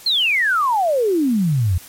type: exponential sweep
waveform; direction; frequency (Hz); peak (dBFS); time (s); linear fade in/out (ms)
sine; down; 4305 to 82.2; -14; 0.06-1.78; 5
effects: white hiss -41 dBFS RMS until 1.88 s + MP3 64 kbps